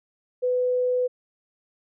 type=tone; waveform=sine; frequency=499.5 Hz; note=B4; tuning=20 cents sharp; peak=-20 dBFS; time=0.42-1.08 s; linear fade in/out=20 ms; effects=none